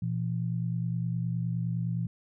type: tone pair together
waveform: sine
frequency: 119.7 / 169.42 Hz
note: A#2 / E3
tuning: +46 / +48 cents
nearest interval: tritone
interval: 602 cents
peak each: -30 / -31 dBFS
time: 0.02-2.07 s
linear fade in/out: 5 ms
effects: none